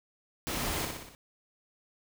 pink noise with echo, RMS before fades -34 dBFS, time 0.47-0.85 s, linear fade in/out 0 ms, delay 60 ms, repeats 5, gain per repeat -4 dB, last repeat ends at 1.15 s, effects none

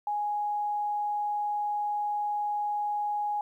sine tone, 830.6 Hz, G#5, in tune, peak -27 dBFS, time 0.07-3.41 s, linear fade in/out 2 ms, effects 11-bit

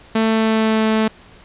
sawtooth tone with pitch glide, 222.2 to 219.1 Hz, A3 to A3, +17 to -7 cents, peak -10 dBFS, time 0.15-1.08 s, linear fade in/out 5 ms, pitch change -24 cents, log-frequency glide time 0.26-0.85 s, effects pink hiss -45 dBFS RMS until 1.44 s + resampled to 8000 Hz

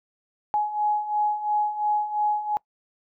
sine beating tone pair, 838 / 840.9 Hz, G#5 / G#5, +15 / +21 cents, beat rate 2.9 Hz, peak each -28 / -23 dBFS, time 0.54-2.57 s, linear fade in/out 0 ms, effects noise-tail reverb RT60 0.1 s tail -23 dB re dry

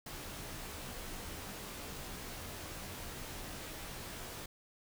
pink noise with comb filter, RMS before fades -45 dBFS, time 0.06-4.46 s, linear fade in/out 5 ms, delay 18 ms, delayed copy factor -0.6, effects none

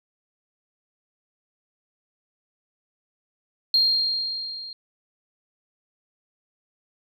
sine tone with level ramp, 4214 Hz, C8, 12 cents sharp, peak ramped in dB -14 to -35 dBFS, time 3.74-4.73 s, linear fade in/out 2 ms, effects tanh soft clip ceiling -10 dBFS

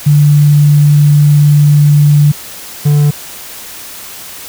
sine / triangle tone pair in turn, 146.83 / 146.83 Hz, D3 / D3, 0 / 0 cents, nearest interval unison, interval 0 cents, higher neither, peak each -3 dBFS, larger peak neither, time 0.06-2.32 / 2.85-3.11 s, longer first, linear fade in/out 10 ms, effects white hiss -28 dBFS RMS until 4.48 s

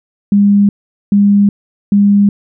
sine tone bursts, 202.3 Hz, G#3, 45 cents flat, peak -5 dBFS, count 3, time 0.32-2.29 s, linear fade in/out 2 ms, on 370 ms, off 430 ms, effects none

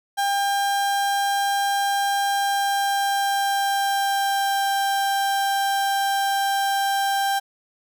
35% pulse tone with pitch glide, 799 to 790.3 Hz, G5 to G5, +33 to +14 cents, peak -18 dBFS, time 0.17-7.4 s, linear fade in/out 20 ms, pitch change -19 cents, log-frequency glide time 2.24-4.7 s, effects none

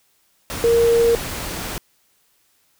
sine tone in noise, 465.8 Hz, A#4, 1 cent flat, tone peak -12 dBFS, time 0.64-1.15 s, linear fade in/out 0 ms, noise pink, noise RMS -28 dBFS, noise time 0.5-1.78 s, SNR +13 dB, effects white hiss -62 dBFS RMS until 2.79 s

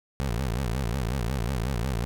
20% pulse tone with vibrato, 61.74 Hz, B1, in tune, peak -21 dBFS, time 0.2-2.05 s, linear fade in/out 0 ms, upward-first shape sine, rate 5.5 Hz, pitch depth 220 cents each way, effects none

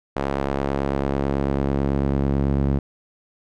sawtooth tone with band-pass filter sweep, 69.1 Hz, C#2, 5 cents flat, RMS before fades -22 dBFS, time 0.16-2.79 s, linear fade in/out 5 ms, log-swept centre 680 to 190 Hz, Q 0.71, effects none

